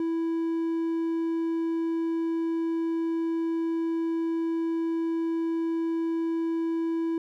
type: tone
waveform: triangle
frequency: 329.8 Hz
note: E4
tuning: 1 cent sharp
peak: -23 dBFS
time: 0-7.18 s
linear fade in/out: 2 ms
effects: none